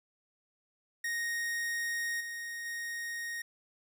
45% pulse tone with level steps, 1864.7 Hz, A#6, in tune, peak -32 / -38 / -36 dBFS, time 1.04-3.42 s, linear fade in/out 5 ms, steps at 2.2 / 2.65 s, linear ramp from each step 10 ms, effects none

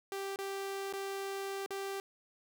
sawtooth tone with dropouts, 392 Hz, G4, in tune, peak -33 dBFS, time 0.12-2 s, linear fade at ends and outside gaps 1 ms, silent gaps 0.36-0.388 / 0.927-0.935 / 1.662-1.706 s, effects 12-bit

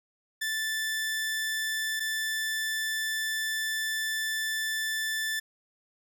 sawtooth tone pair in turn, 1760 / 1760 Hz, A6 / A6, 0 / 0 cents, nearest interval unison, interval 0 cents, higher neither, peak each -25 dBFS, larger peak neither, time 0.41-2 / 2-5.4 s, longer second, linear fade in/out 10 ms, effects none

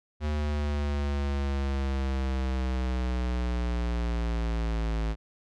square exponential sweep, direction down, 75.7 to 54.3 Hz, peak -27 dBFS, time 0.2-5.16 s, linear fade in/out 50 ms, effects low-pass 5000 Hz 12 dB/octave

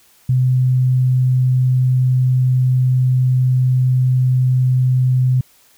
sine tone, 127.8 Hz, C3, 40 cents flat, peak -11 dBFS, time 0.29-5.41 s, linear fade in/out 5 ms, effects white hiss -52 dBFS RMS until 5.77 s

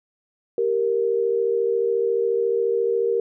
sine tone pair together, 392 / 466.2 Hz, G4 / A#4, 0 / 0 cents, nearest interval minor third, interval 300 cents, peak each -23 / -20 dBFS, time 0.58-3.2 s, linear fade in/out 2 ms, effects none

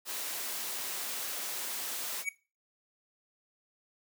white noise, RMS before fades -37 dBFS, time 0.05-2.25 s, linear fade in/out 50 ms
square tone with exponential growth, 2249 Hz, C#7, 24 cents sharp, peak -27 dBFS, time 2.21-2.29 s, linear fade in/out 5 ms, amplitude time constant 17 ms
effects noise-tail reverb RT60 0.3 s tail -18 dB re dry + high-pass 300 Hz 12 dB/octave

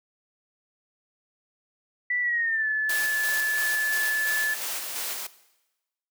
sine tone with pitch glide, 1967 to 1732.3 Hz, B6 to A6, -7 to -27 cents, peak -23 dBFS, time 2.1-4.54 s, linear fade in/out 5 ms, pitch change -220 cents, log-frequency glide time 2.21-2.68 s
white noise with tremolo, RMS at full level -31 dBFS, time 2.89-5.27 s, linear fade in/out 5 ms, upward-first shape square, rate 2.9 Hz, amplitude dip 30%
effects noise-tail reverb RT60 1.0 s tail -17 dB re dry + high-pass 400 Hz 12 dB/octave

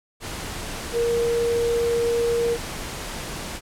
sine tone in noise, 469.3 Hz, A#4, 12 cents sharp, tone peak -19 dBFS, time 0.92-2.58 s, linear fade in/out 50 ms, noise pink, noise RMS -32 dBFS, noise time 0.2-3.61 s, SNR +10 dB, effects low-pass 11000 Hz 12 dB/octave

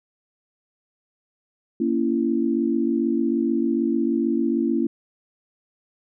sine chord, A# diminished, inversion none, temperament just, 233.1 / 279.7 / 335.6 Hz, A#3 / C#4 / E4, 0 / +16 / +31 cents, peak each -23 / -24 / -23 dBFS, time 1.8-4.87 s, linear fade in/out 5 ms, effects none

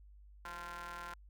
sawtooth ring-modulated tone, 170 Hz, F3, 46 cents flat, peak -37 dBFS, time 0.45-1.14 s, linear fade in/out 2 ms, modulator 1210 Hz, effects added 50 Hz sine -55 dBFS peak until 1.29 s

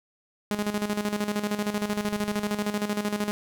sawtooth tone with tremolo, 207.7 Hz, G#3, in tune, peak -20 dBFS, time 0.51-3.31 s, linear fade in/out 0 ms, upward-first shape square, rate 13 Hz, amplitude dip 65%, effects none

